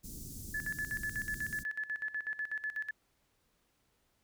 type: band-stop noise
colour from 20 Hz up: pink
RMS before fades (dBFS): -45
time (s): 0.03-1.64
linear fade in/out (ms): 20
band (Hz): 300 to 5900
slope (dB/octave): 24
type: tone with tremolo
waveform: sine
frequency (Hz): 1725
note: A6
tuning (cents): -35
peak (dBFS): -33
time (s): 0.54-2.91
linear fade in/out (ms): 5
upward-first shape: square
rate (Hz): 8.1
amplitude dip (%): 80
effects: pink hiss -75 dBFS RMS until 4.23 s